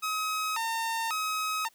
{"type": "tone with vibrato", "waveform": "sawtooth", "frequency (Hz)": 1075, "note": "C6", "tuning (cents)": 47, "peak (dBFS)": -25, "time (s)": [0.02, 1.69], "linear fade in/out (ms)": 20, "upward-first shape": "square", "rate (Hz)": 0.92, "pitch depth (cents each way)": 290, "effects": ["white hiss -64 dBFS RMS until 1.74 s"]}